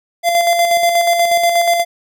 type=tone with tremolo; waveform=square; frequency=688 Hz; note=F5; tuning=26 cents flat; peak=-10 dBFS; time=0.23-1.85 s; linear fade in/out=50 ms; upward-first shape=square; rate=8.3 Hz; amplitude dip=40%; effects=none